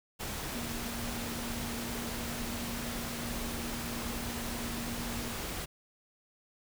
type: tone in noise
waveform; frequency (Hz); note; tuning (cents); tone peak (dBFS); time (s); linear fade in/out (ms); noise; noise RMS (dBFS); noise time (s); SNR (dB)
sine; 235.8; A#3; +20; -40; 0.54-5.33; 20; pink; -38; 0.19-5.66; -5
effects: none